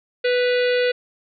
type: harmonic tone with a mistuned harmonic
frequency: 493.9 Hz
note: B4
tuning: in tune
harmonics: 1 / 3 / 4 / 5 / 6 / 7 / 8 / 9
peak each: -17 / -27 / -29 / -31 / -33 / -34 / -35 / -36 dBFS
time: 0.24-0.92 s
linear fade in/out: 10 ms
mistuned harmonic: 6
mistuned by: -67 cents
effects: none

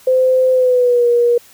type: tone with pitch glide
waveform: sine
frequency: 515 to 477.7 Hz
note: C5 to A#4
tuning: -28 to +42 cents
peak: -9 dBFS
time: 0.07-1.38 s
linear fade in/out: 5 ms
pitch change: -130 cents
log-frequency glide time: 0.52-1.07 s
effects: white hiss -45 dBFS RMS until 1.53 s

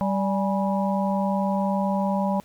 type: harmonic tone with a mistuned harmonic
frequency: 195.1 Hz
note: G3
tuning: 8 cents flat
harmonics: 1 / 3 / 4 / 5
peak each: -23 / -28 / -29 / -30 dBFS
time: 0.01-2.4 s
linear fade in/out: 0 ms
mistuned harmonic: 4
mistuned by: +100 cents
effects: pink hiss -55 dBFS RMS until 2.44 s

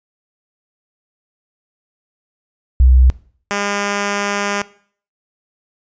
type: tone pair in turn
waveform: sine / 5% pulse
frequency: 63.6 / 202.6 Hz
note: C2 / G#3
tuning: -48 / -43 cents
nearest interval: octave + minor sixth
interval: 2005 cents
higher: second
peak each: -6 dBFS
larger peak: neither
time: 2.8-3.1 / 3.51-4.62 s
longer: second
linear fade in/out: 0 ms
effects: noise-tail reverb RT60 0.5 s tail -19 dB re dry + resampled to 16000 Hz

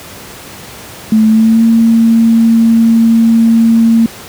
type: tone with pitch glide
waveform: sine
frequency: 218.6 to 228 Hz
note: A3 to A#3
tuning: -11 to -38 cents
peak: -4 dBFS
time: 1.12-4.06 s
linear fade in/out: 2 ms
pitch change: +73 cents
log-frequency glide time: 1.28-1.63 s
effects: pink hiss -30 dBFS RMS until 4.28 s + high-pass 80 Hz 12 dB/octave

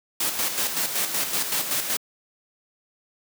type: noise with tremolo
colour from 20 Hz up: white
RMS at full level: -24 dBFS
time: 0.2-1.97 s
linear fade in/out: 5 ms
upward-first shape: square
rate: 5.3 Hz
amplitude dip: 50%
effects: high-pass 150 Hz 12 dB/octave

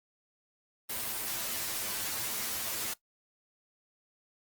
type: noise with comb filter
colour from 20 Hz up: white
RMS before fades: -35 dBFS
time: 0.89-2.94 s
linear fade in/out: 10 ms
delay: 9.1 ms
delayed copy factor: +0.85
effects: noise-tail reverb RT60 0.1 s tail -18 dB re dry + Opus 32 kbps

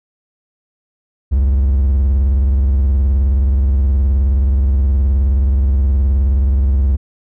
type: tone with vibrato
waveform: triangle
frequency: 67.3 Hz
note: C2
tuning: 49 cents sharp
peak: -8 dBFS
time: 1.31-6.97 s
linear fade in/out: 20 ms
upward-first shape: sine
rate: 19 Hz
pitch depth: 170 cents each way
effects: none

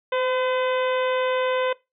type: harmonic tone with a mistuned harmonic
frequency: 508 Hz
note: B4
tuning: 49 cents sharp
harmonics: 1 / 2 / 3 / 4 / 5 / 6 / 7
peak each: -22 / -28 / -32 / -34 / -36 / -38 / -39 dBFS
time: 0.12-1.73 s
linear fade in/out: 5 ms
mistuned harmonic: 1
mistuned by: +17 cents
effects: noise-tail reverb RT60 0.2 s tail -19 dB re dry

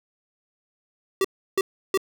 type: tone bursts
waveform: square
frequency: 385.3 Hz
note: G4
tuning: 30 cents flat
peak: -19 dBFS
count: 3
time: 1.21-1.975 s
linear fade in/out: 2 ms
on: 35 ms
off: 330 ms
effects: none

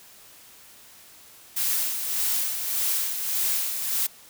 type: noise with tremolo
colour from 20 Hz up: blue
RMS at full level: -24 dBFS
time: 1.56-4.07 s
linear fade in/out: 10 ms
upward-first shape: sine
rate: 1.7 Hz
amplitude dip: 50%
effects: white hiss -50 dBFS RMS until 4.29 s

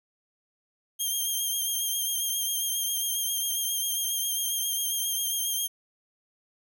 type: tone with vibrato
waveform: 5% pulse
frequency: 3197 Hz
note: G7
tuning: 33 cents sharp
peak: -19 dBFS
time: 0.99-5.68 s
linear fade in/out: 20 ms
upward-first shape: triangle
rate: 7.4 Hz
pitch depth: 33 cents each way
effects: none

